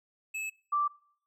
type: tone pair in turn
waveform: square / sine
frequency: 2600 / 1171.6 Hz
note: E7 / D6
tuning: -24 / -5 cents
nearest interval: octave + major second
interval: 1381 cents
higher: first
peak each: -34 / -25 dBFS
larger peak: second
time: 0.34-0.5 / 0.72-0.88 s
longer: neither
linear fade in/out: 10 ms
effects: noise-tail reverb RT60 0.6 s tail -23 dB re dry + low-pass 12000 Hz 12 dB/octave